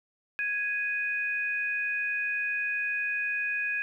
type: tone pair together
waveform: sine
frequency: 1661.2 / 2489 Hz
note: G#6 / D#7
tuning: 0 / 0 cents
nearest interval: perfect fifth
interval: 700 cents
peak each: -30 / -30 dBFS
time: 0.39-3.82 s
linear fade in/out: 0 ms
effects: 11-bit